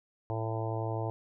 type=harmonic tone; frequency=111.8 Hz; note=A2; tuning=28 cents sharp; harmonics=1 / 3 / 4 / 5 / 6 / 7 / 8 / 9; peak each=-33 / -40 / -40 / -42 / -40 / -43 / -42 / -48 dBFS; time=0.3-1.1 s; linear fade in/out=0 ms; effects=none